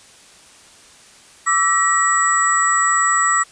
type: tone cluster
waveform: sine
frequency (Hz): 1155 / 1316 / 1918 / 7780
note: D6 / E6 / A#6 / B8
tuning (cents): -29 / -3 / +49 / -27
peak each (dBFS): -19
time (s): 1.46-3.44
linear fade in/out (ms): 20
effects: white hiss -46 dBFS RMS until 3.51 s + resampled to 22050 Hz